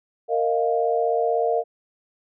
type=chord; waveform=sine; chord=Bb suspended fourth; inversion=none; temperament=equal with one note detuned; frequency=462.1 / 622.3 / 698.5 Hz; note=Bb4 / Eb5 / F5; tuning=-15 / 0 / 0 cents; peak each=-22 / -25 / -23 dBFS; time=0.28-1.64 s; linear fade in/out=50 ms; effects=none